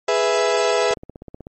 35% pulse chord, E major, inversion first, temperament equal, 415.3 / 493.9 / 659.3 Hz, G#4 / B4 / E5, 0 / 0 / 0 cents, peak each -19 dBFS, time 0.08-0.94 s, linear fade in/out 5 ms
click train, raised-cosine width 2 ms, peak -23 dBFS, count 10, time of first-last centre 0.91-1.469 s, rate 16.1 Hz
effects MP3 32 kbps

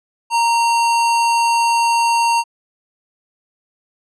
sine tone with sample-and-hold, 931 Hz, A#5, 2 cents flat, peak -12 dBFS, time 0.3-2.44 s, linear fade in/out 50 ms, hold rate 3675 Hz, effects resampled to 22050 Hz

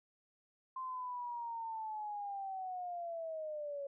sine linear sweep, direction down, 1046.5 to 554.4 Hz, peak -39 dBFS, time 0.76-3.87 s, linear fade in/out 5 ms, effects none

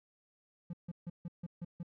triangle tone bursts, 172.4 Hz, F3, 22 cents flat, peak -36 dBFS, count 7, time 0.7-1.831 s, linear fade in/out 5 ms, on 33 ms, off 150 ms, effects none

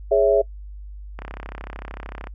sine chord, C# minor, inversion second, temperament equal, 415.3 / 554.4 / 659.3 Hz, G#4 / C#5 / E5, 0 / 0 / 0 cents, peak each -18 dBFS, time 0.11-0.42 s, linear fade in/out 10 ms
click train, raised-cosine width 0.5 ms, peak -19 dBFS, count 37, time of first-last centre 1.19-2.271 s, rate 33.3 Hz
effects noise-tail reverb RT60 0.1 s tail -26 dB re dry + added 50 Hz sine -34 dBFS peak until 2.34 s

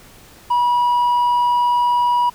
sine tone with hard clipping, 970 Hz, B5, 31 cents flat, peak -14 dBFS, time 0.5-2.3 s, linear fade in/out 10 ms, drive 2 dB, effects pink hiss -45 dBFS RMS until 2.34 s

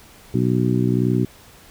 harmonic tone, 61.74 Hz, B1, in tune, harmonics 2 / 3 / 4 / 5 / 6, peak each -20 / -22 / -23 / -24 / -25 dBFS, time 0.34-1.25 s, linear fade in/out 5 ms, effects pink hiss -47 dBFS RMS until 1.7 s

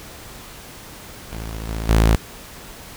sawtooth tone with level steps, 55 Hz, A1, in tune, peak -24 / -20 / -8 dBFS, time 1.32-2.16 s, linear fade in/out 5 ms, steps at 1.68 / 1.89 s, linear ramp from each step 5 ms, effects pink hiss -39 dBFS RMS until 2.96 s

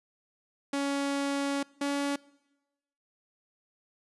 sawtooth tone pair in turn, 280 / 282.9 Hz, C#4 / C#4, +18 / +35 cents, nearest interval unison, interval 17 cents, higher second, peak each -24 dBFS, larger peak neither, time 0.73-1.63 / 1.81-2.16 s, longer first, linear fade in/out 5 ms, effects noise-tail reverb RT60 1.0 s tail -23 dB re dry + resampled to 24000 Hz

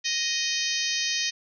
harmonic tone, 622.3 Hz, D#5, in tune, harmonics 3 / 4 / 5 / 6 / 7 / 8 / 9 / 10, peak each -33 / -33 / -33 / -33 / -33 / -33 / -33 / -33 dBFS, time 0.04-1.31 s, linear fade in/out 20 ms, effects none

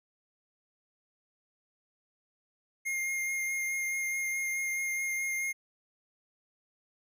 square tone with vibrato, 2127 Hz, C7, 28 cents sharp, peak -31 dBFS, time 2.85-5.53 s, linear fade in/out 20 ms, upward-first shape sine, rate 4.7 Hz, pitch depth 13 cents each way, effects none

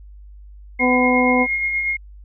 harmonic tone, 251.1 Hz, B3, 29 cents sharp, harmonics 1 / 2 / 3 / 4, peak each -17 / -20 / -22 / -23 dBFS, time 0.79-1.47 s, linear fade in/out 50 ms
sine tone with tremolo, 2145 Hz, C7, 42 cents sharp, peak -17 dBFS, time 0.79-1.97 s, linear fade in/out 10 ms, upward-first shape sine, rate 8.4 Hz, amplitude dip 35%
effects added 50 Hz sine -38 dBFS peak until 2.24 s

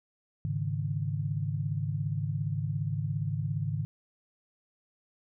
sine chord, Ab suspended fourth, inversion none, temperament just, 103.83 / 138.43 / 155.74 Hz, Ab2 / Db3 / Eb3, 0 / -2 / +2 cents, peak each -33 dBFS, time 0.45-3.85 s, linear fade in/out 0 ms, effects none

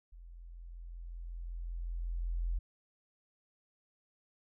sine tone with level ramp, 42.68 Hz, F1, 39 cents flat, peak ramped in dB -49 to -30 dBFS, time 0.12-2.59 s, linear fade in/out 10 ms, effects none

